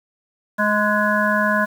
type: harmonic tone with a mistuned harmonic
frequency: 210 Hz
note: G#3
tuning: 19 cents sharp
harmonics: 1 / 3 / 5 / 7 / 8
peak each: -22 / -22 / -22 / -22 / -22 dBFS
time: 0.58-1.66 s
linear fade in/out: 20 ms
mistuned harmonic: 5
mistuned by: -31 cents
effects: 7-bit